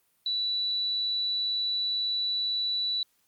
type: tone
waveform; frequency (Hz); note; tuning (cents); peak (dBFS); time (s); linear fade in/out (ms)
sine; 3951; B7; 0; -26; 0.26-3.03; 2
effects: white hiss -70 dBFS RMS until 3.27 s + Opus 32 kbps